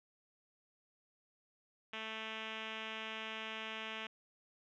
5% pulse tone with low-pass filter, 220 Hz, A3, in tune, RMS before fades -44 dBFS, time 1.93-4.07 s, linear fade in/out 5 ms, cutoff 3100 Hz, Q 3.1, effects none

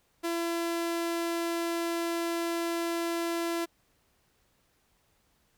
sawtooth tone, 337.5 Hz, E4, 41 cents sharp, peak -25 dBFS, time 0.23-3.66 s, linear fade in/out 20 ms, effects pink hiss -70 dBFS RMS until 5.57 s

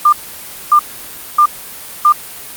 sine tone bursts, 1198 Hz, D6, 34 cents sharp, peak -4 dBFS, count 4, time 0.05-2.124 s, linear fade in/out 5 ms, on 76 ms, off 590 ms, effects white hiss -30 dBFS RMS until 2.56 s + Opus 32 kbps

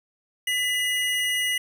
square tone pair together, 1999 / 2881 Hz, B6 / F#7, +20 / -47 cents, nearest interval tritone, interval 633 cents, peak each -26 dBFS, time 0.47-1.58 s, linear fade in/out 5 ms, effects none

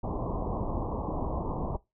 pink low-pass noise, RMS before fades -32 dBFS, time 0.03-1.77 s, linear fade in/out 10 ms, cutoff 1100 Hz, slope 96 dB/octave, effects noise-tail reverb RT60 0.2 s tail -20 dB re dry

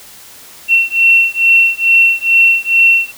sine beating tone pair, 2713 / 2715.3 Hz, E7 / F7, +49 / -49 cents, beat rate 2.3 Hz, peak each -10 dBFS, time 0.68-3.12 s, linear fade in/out 50 ms, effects white hiss -37 dBFS RMS until 3.17 s

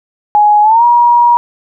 sine tone with pitch glide, 836 to 954.8 Hz, G#5 to A#5, +11 to +41 cents, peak -4 dBFS, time 0.35-1.37 s, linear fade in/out 0 ms, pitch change +230 cents, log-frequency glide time 0.62-0.84 s, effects none

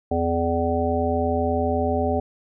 harmonic tone, 84.1 Hz, E2, 35 cents sharp, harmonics 1 / 3 / 5 / 7 / 9, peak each -26 / -26 / -26 / -26 / -26 dBFS, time 0.11-2.2 s, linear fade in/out 5 ms, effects none

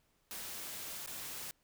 white noise with dropouts, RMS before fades -44 dBFS, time 0.31-1.51 s, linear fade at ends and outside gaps 0 ms, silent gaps 1.061-1.074 s, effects pink hiss -75 dBFS RMS until 1.63 s

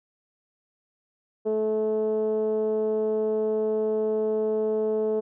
10% pulse tone with low-pass filter, 216.6 Hz, A3, 27 cents flat, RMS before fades -25 dBFS, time 1.45-5.21 s, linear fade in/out 20 ms, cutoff 480 Hz, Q 5.2, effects none

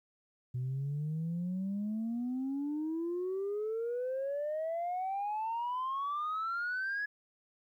sine exponential sweep, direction up, 123.47 to 1695 Hz, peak -31 dBFS, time 0.54-7.06 s, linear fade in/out 10 ms, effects tanh soft clip ceiling -30 dBFS + 12-bit

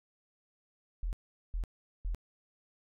sine tone bursts, 41.95 Hz, E1, 31 cents sharp, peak -31 dBFS, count 3, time 1.03-2.147 s, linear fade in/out 0 ms, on 99 ms, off 410 ms, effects none

